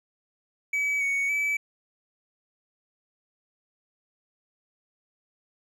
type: tone with pitch steps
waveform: triangle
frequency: 2283 / 2230 / 2300 Hz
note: D7 / C#7 / D7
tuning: -50 / +10 / -37 cents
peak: -22 dBFS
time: 0.73-1.57 s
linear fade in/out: 5 ms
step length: 280 ms
effects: none